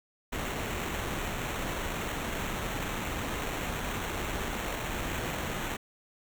pink noise with sample-and-hold, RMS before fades -34 dBFS, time 0.32-5.77 s, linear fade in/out 10 ms, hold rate 4900 Hz, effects none

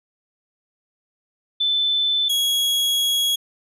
sine / 40% pulse tone pair in turn, 3520 / 3322 Hz, A7 / G#7, 0 / 0 cents, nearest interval minor second, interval 100 cents, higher first, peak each -17 dBFS, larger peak neither, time 1.6-2.29 / 2.29-3.36 s, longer second, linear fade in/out 10 ms, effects resampled to 32000 Hz

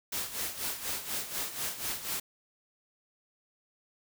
white noise with tremolo, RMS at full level -33 dBFS, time 0.12-2.2 s, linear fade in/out 5 ms, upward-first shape sine, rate 4.1 Hz, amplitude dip 70%, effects none

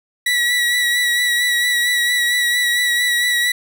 30% pulse tone with vibrato, 1939 Hz, B6, 32 cents flat, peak -12 dBFS, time 0.26-3.52 s, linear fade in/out 5 ms, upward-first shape sine, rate 4.4 Hz, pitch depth 25 cents each way, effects none

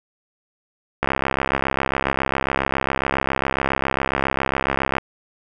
click train, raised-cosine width 0.5 ms, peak -4 dBFS, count 267, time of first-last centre 1.03-4.982 s, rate 67.3 Hz, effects none

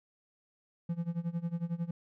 triangle tone with tremolo, 169.7 Hz, F3, 49 cents flat, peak -27 dBFS, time 0.89-1.91 s, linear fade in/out 5 ms, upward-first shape sine, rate 11 Hz, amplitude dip 90%, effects none

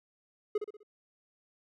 triangle tone with echo, 420 Hz, G#4, 19 cents sharp, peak -24 dBFS, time 0.55-0.58 s, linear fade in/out 5 ms, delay 63 ms, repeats 4, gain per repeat -7 dB, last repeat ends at 0.832 s, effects none

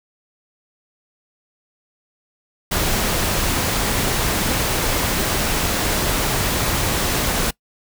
pink noise, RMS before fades -20 dBFS, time 2.71-7.51 s, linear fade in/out 10 ms, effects noise-tail reverb RT60 0.1 s tail -23 dB re dry

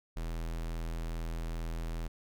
square tone, 41.2 Hz, E1, in tune, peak -35 dBFS, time 0.16-2.08 s, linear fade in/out 10 ms, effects none

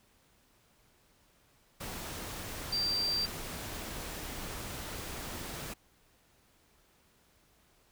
sine tone in noise, 4699 Hz, D8, in tune, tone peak -29 dBFS, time 2.72-3.26 s, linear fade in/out 10 ms, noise pink, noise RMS -41 dBFS, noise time 1.8-5.74 s, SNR +9 dB, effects pink hiss -67 dBFS RMS until 7.91 s

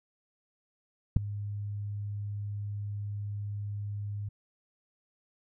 sine tone with ADSR envelope, 102.6 Hz, G#2, 21 cents flat, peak -12 dBFS, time 1.16-4.29 s, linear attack 7 ms, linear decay 4 ms, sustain -21 dB, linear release 8 ms, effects none

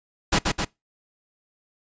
pink noise with echo, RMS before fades -19 dBFS, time 0.32-0.39 s, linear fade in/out 10 ms, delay 130 ms, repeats 2, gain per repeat -3 dB, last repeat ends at 0.65 s, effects noise-tail reverb RT60 0.2 s tail -23 dB re dry + resampled to 16000 Hz

